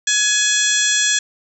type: harmonic tone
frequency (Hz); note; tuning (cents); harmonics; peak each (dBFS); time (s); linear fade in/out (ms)
842; G#5; +24; 2 / 3 / 4 / 5 / 6 / 7 / 8 / 9; -20 / -27 / -20 / -27 / -32 / -21 / -24 / -21; 0.07-1.19; 5
effects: none